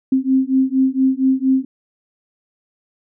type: beating tone pair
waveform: sine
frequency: 261.6 / 265.9 Hz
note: C4 / C4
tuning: 0 / +28 cents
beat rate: 4.3 Hz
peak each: -16 dBFS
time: 0.12-1.65 s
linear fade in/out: 5 ms
effects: none